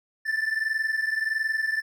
triangle tone pair together, 1760 / 1781.5 Hz, A6 / A6, 0 / +21 cents, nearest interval unison, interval 21 cents, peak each -24 / -27 dBFS, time 0.25-1.82 s, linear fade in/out 20 ms, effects none

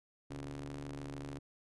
sawtooth ring-modulated tone, 73.3 Hz, D2, 3 cents flat, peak -35 dBFS, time 0.3-1.39 s, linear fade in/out 10 ms, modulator 207 Hz, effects resampled to 24000 Hz

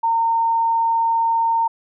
sine tone, 915 Hz, A#5, 32 cents flat, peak -15 dBFS, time 0.03-1.68 s, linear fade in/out 10 ms, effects none

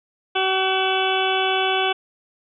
harmonic tone with a mistuned harmonic, 379.6 Hz, F#4, 44 cents sharp, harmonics 1 / 2 / 3 / 4 / 6 / 7 / 8 / 9, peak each -24 / -23 / -29 / -27 / -30 / -28 / -27 / -28 dBFS, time 0.35-1.93 s, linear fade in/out 10 ms, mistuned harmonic 8, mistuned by -22 cents, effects none

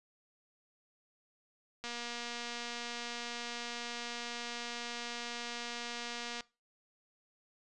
click train, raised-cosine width 0.2 ms, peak -24 dBFS, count 1088, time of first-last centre 1.84-6.407 s, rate 238 Hz, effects noise-tail reverb RT60 0.3 s tail -22 dB re dry + resampled to 24000 Hz

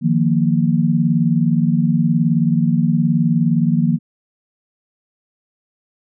sine chord, Eb suspended second, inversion none, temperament equal, 155.56 / 174.61 / 233.1 Hz, Eb3 / F3 / Bb3, 0 / 0 / 0 cents, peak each -17 dBFS, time 0.01-3.99 s, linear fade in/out 50 ms, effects none

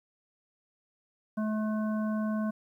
harmonic tone, 215.4 Hz, A3, 37 cents flat, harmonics 1 / 3 / 5 / 7, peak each -28 / -38 / -42 / -45 dBFS, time 1.37-2.51 s, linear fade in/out 10 ms, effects 11-bit

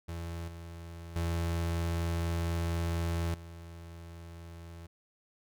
35% pulse tone with level steps, 84.2 Hz, E2, 37 cents sharp, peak -35 / -41 / -28 / -43 dBFS, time 0.08-4.87 s, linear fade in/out 10 ms, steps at 0.48 / 1.16 / 3.34 s, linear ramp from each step 2 ms, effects none

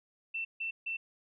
sine tone bursts, 2682 Hz, E7, 29 cents sharp, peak -33 dBFS, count 3, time 0.34-0.97 s, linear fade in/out 10 ms, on 110 ms, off 150 ms, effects none

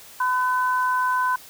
sine tone pair together, 1009.1 / 1511 Hz, B5 / F#6, +37 / +36 cents, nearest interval perfect fifth, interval 699 cents, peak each -20 / -25 dBFS, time 0.2-1.36 s, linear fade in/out 5 ms, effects white hiss -45 dBFS RMS until 1.49 s

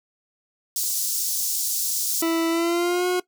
pink high-pass noise, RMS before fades -25 dBFS, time 0.76-2.22 s, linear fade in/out 2 ms, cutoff 5400 Hz, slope 24 dB/octave
violet noise with exponential decay, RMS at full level -31 dBFS, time 2.09-2.88 s, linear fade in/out 1 ms, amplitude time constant 170 ms
40% pulse tone with pitch glide, 329.7 to 361.6 Hz, E4 to F#4, 0 to -40 cents, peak -19 dBFS, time 2.22-3.2 s, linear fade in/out 5 ms, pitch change +160 cents, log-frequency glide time 2.49-3.07 s
effects noise-tail reverb RT60 0.1 s tail -19 dB re dry

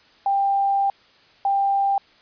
sine tone pair in turn, 792 / 792 Hz, G5 / G5, +18 / +18 cents, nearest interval unison, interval 0 cents, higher neither, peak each -17 dBFS, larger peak neither, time 0.26-0.9 / 1.45-1.98 s, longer first, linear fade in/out 2 ms, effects white hiss -54 dBFS RMS until 2.21 s + resampled to 11025 Hz

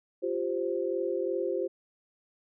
sine chord, F suspended second, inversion none, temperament equal, 349.2 / 392 / 523.3 Hz, F4 / G4 / C5, 0 / 0 / 0 cents, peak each -32 dBFS, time 0.22-1.68 s, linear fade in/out 20 ms, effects none

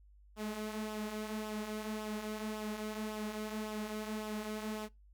sawtooth tone with flanger, 214.4 Hz, A3, 45 cents flat, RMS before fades -40 dBFS, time 0.36-4.89 s, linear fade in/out 50 ms, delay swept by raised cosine 0.45 to 5.85 ms, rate 1.8 Hz, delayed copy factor -0.5, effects noise-tail reverb RT60 0.2 s tail -23 dB re dry + added 50 Hz sine -58 dBFS peak until 5.13 s

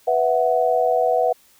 sine chord, B suspended fourth, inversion none, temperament equal, 493.9 / 659.3 / 740 Hz, B4 / E5 / F#5, 0 / 0 / 0 cents, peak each -20 dBFS, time 0.07-1.33 s, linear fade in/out 10 ms, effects white hiss -55 dBFS RMS until 1.59 s

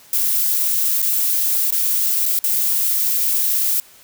violet noise with dropouts, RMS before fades -18 dBFS, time 0.13-3.8 s, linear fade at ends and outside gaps 1 ms, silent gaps 1.02-1.026 / 1.706-1.724 / 2.256-2.261 / 2.39-2.44 s, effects white hiss -47 dBFS RMS until 4.03 s

